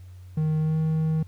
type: tone with pitch glide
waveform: triangle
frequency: 155.56 to 158.19 Hz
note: D#3 to D#3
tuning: 0 to +29 cents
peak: -19 dBFS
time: 0.37-1.23 s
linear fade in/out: 5 ms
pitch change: +29 cents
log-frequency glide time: 0.59-0.78 s
effects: added 91 Hz sine -41 dBFS peak until 1.27 s + pink hiss -62 dBFS RMS until 1.27 s